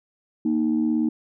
sine tone pair together, 233.1 / 310.4 Hz, A#3 / D#4, 0 / -4 cents, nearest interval perfect fourth, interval 496 cents, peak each -21 dBFS, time 0.45-1.09 s, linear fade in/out 5 ms, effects tanh soft clip ceiling -13 dBFS

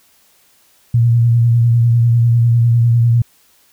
sine tone with vibrato, 117.6 Hz, A#2, 16 cents sharp, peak -8 dBFS, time 0.94-3.22 s, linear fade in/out 5 ms, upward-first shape triangle, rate 10 Hz, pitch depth 36 cents each way, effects white hiss -53 dBFS RMS until 3.72 s

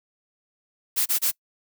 blue noise bursts, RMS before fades -22 dBFS, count 3, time 0.96-1.316 s, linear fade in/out 20 ms, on 100 ms, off 28 ms, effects noise-tail reverb RT60 0.1 s tail -25 dB re dry

